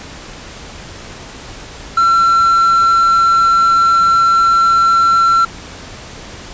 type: tone with quantisation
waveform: triangle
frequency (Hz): 1354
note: E6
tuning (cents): +46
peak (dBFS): -6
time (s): 1.97-5.45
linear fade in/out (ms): 5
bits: 6
effects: pink hiss -32 dBFS RMS until 6.53 s + resampled to 16000 Hz